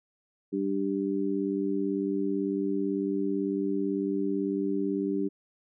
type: harmonic tone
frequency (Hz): 98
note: G2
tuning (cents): 0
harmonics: 2 / 3 / 4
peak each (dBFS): -32 / -29 / -31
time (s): 0.52-5.29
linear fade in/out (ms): 20
effects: none